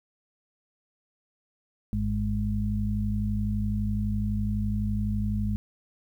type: harmonic tone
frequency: 51.91 Hz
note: G#1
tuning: in tune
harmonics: 1 / 2 / 4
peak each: -29 / -29 / -29 dBFS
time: 1.93-5.56 s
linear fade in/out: 0 ms
effects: 10-bit